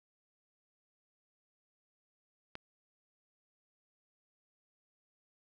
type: click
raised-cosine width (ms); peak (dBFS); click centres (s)
0.3; -26; 2.554
effects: none